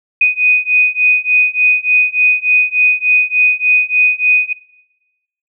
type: beating tone pair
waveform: sine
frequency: 2489 / 2492.4 Hz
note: D#7 / D#7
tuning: 0 / +2 cents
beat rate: 3.4 Hz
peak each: -12 dBFS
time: 0.21-4.53 s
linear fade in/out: 5 ms
effects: noise-tail reverb RT60 1.0 s tail -20 dB re dry